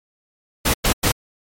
pink noise bursts, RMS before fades -17 dBFS, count 3, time 0.65-1.12 s, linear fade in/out 10 ms, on 90 ms, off 100 ms, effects MP3 64 kbps

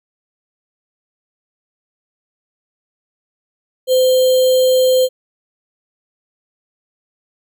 sine tone with sample-and-hold, 513 Hz, C5, 34 cents flat, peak -9 dBFS, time 3.87-5.09 s, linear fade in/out 50 ms, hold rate 3675 Hz, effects none

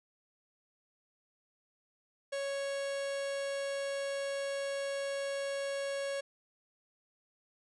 45% pulse tone, 554.4 Hz, C#5, in tune, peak -34 dBFS, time 2.32-6.21 s, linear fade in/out 10 ms, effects resampled to 24000 Hz

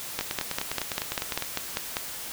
two click trains, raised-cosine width 0.2 ms, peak -9 / -11 dBFS, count 10 / 13, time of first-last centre 0.19-1.969 / 0.21-1.423 s, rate 5.06 / 9.89 Hz, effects white hiss -37 dBFS RMS until 2.32 s

